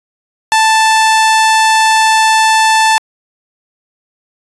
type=tone; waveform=sawtooth; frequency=881 Hz; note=A5; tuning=2 cents sharp; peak=-3 dBFS; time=0.52-2.98 s; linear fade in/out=0 ms; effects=resampled to 24000 Hz